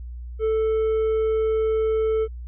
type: tone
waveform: triangle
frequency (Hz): 440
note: A4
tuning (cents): 0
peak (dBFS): -17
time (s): 0.39-2.28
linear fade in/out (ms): 50
effects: added 60 Hz sine -32 dBFS peak until 2.47 s + resampled to 8000 Hz

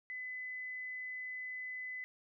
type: tone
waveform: sine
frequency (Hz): 2012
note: B6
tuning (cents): +32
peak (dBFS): -40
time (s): 0.1-2.04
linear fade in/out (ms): 0
effects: none

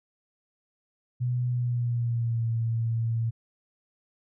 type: tone with pitch glide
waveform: sine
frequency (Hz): 123.47 to 114.54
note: B2 to A#2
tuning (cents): 0 to -30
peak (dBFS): -24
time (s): 1.2-3.31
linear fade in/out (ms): 20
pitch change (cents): -130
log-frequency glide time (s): 1.49-2.48
effects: none

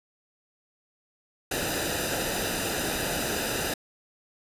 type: noise with comb filter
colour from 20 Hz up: pink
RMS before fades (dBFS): -29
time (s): 1.51-3.74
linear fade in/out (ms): 5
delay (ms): 0.91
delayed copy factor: -0.7
effects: resampled to 32000 Hz

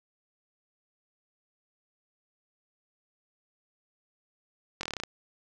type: slowing click train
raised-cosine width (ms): 0.2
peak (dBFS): -16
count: 9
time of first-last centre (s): 4.81-5.036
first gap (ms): 22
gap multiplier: 1.07
effects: none

